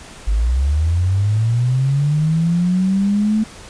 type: linear sweep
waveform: sine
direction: up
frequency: 49 to 220 Hz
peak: -13 dBFS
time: 0.27-3.44 s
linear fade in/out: 10 ms
effects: pink hiss -38 dBFS RMS until 3.69 s + resampled to 22050 Hz